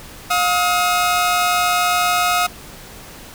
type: tone pair together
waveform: sawtooth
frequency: 712 / 1269.7 Hz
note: F5 / D#6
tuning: +33 / +35 cents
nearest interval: minor seventh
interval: 1002 cents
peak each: -14 dBFS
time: 0.3-2.47 s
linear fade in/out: 10 ms
effects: pink hiss -38 dBFS RMS until 3.34 s